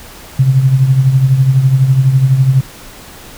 sine tone with tremolo, 132.7 Hz, C3, 25 cents sharp, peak -3 dBFS, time 0.39-2.61 s, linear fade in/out 5 ms, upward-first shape triangle, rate 12 Hz, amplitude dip 70%, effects pink hiss -34 dBFS RMS until 3.37 s

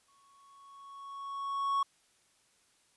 triangle tone with exponential growth, 1108.7 Hz, C#6, in tune, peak -24 dBFS, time 0.08-1.83 s, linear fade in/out 5 ms, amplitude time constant 380 ms, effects white hiss -69 dBFS RMS until 2.96 s + resampled to 24000 Hz

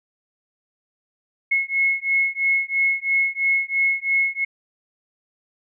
sine beating tone pair, 2176 / 2179 Hz, C#7 / C#7, -33 / -30 cents, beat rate 3 Hz, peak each -21 / -21 dBFS, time 1.51-4.45 s, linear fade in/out 10 ms, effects none

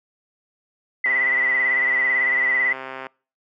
sine tone with vibrato, 1982 Hz, B6, 6 cents sharp, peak -17 dBFS, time 1.04-2.73 s, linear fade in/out 5 ms, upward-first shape sine, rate 18 Hz, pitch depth 48 cents each way
click train, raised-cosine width 0.5 ms, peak -17 dBFS, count 266, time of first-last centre 1.06-3.068 s, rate 132 Hz
effects noise-tail reverb RT60 0.4 s tail -26 dB re dry + high-pass 300 Hz 12 dB/octave

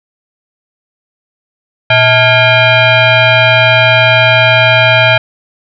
sine tone with frequency modulation, 880 Hz, A5, in tune, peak -4 dBFS, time 1.9-5.18 s, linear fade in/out 5 ms, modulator 762 Hz, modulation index 3, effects none

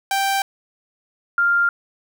sawtooth / sine tone pair in turn, 784 / 1396.9 Hz, G5 / F6, 0 / 0 cents, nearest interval minor seventh, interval 1000 cents, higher second, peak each -14 dBFS, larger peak neither, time 0.11-0.42 / 1.38-1.69 s, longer neither, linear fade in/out 2 ms, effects 9-bit

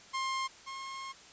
sawtooth tone pair in turn, 1061 / 1074.6 Hz, C6 / C6, +24 / +46 cents, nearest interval unison, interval 22 cents, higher second, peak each -28 / -36 dBFS, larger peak first, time 0.13-0.48 / 0.66-1.13 s, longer second, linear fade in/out 20 ms, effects white hiss -54 dBFS RMS until 1.32 s + resampled to 16000 Hz

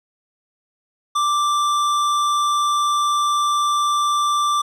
sine tone with hard clipping, 1176 Hz, D6, 2 cents sharp, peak -18 dBFS, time 1.15-4.62 s, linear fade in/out 10 ms, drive 13 dB, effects none

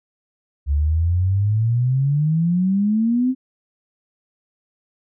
sine exponential sweep, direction up, 69.3 to 263.6 Hz, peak -15 dBFS, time 0.66-3.35 s, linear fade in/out 50 ms, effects none

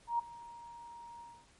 sine tone with ADSR envelope, 940 Hz, A#5, 14 cents sharp, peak -27 dBFS, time 0.07-1.47 s, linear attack 120 ms, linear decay 10 ms, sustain -20 dB, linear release 250 ms, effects pink hiss -64 dBFS RMS until 1.59 s + MP3 48 kbps

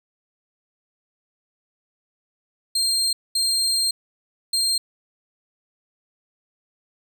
30% pulse tone bursts at uneven times, 4192 Hz, C8, 2 cents sharp, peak -16 dBFS, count 3, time 2.75-3.13 / 3.35-3.91 / 4.53-4.78 s, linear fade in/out 5 ms, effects none

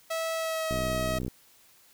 sawtooth tone with pitch glide, 651 to 636.9 Hz, E5 to D#5, -22 to +40 cents, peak -25 dBFS, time 0.1-1.19 s, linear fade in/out 10 ms, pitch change -38 cents, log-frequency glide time 0.35-0.75 s
click train, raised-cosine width 3 ms, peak -21 dBFS, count 37, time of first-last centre 0.71-1.281 s, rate 63.1 Hz
effects white hiss -59 dBFS RMS until 1.93 s

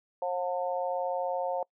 harmonic tone, 179.3 Hz, F3, 46 cents sharp, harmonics 3 / 4 / 5, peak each -31 / -33 / -35 dBFS, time 0.22-1.63 s, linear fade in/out 2 ms, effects noise-tail reverb RT60 0.1 s tail -26 dB re dry

